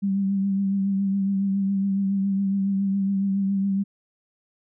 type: tone with vibrato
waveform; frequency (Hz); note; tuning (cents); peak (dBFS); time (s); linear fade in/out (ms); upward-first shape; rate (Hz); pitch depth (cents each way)
sine; 196; G3; 0; -20; 0.02-3.84; 20; triangle; 7.2; 35
effects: none